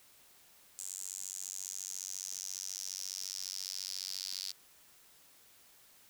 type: tone with high-pass filter sweep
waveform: square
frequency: 47.25 Hz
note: F#1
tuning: 37 cents sharp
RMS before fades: -42 dBFS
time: 0.78-4.52 s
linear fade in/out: 10 ms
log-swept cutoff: 7500 to 4700 Hz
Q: 5.1
effects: white hiss -62 dBFS RMS until 6.09 s